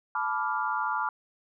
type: chord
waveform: sine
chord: B half-diminished seventh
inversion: third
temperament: equal with one note detuned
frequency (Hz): 868.4 / 987.8 / 1174.7 / 1396.9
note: A5 / B5 / D6 / F6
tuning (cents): -23 / 0 / 0 / 0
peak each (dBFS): -32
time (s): 0.15-1.09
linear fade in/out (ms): 2
effects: none